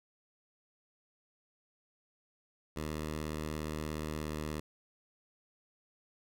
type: tone with pitch glide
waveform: 10% pulse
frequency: 77 to 76.51 Hz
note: D#2 to D#2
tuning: -17 to -29 cents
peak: -28 dBFS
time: 2.76-4.6 s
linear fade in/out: 5 ms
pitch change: -12 cents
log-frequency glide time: 4.09-4.32 s
effects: none